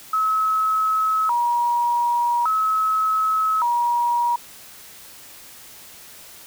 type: tone with vibrato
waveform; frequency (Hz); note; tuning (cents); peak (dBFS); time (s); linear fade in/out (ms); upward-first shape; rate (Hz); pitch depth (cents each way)
sine; 1108.7; C#6; 0; -17; 0.13-4.36; 5; square; 0.43; 260
effects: white hiss -43 dBFS RMS until 6.46 s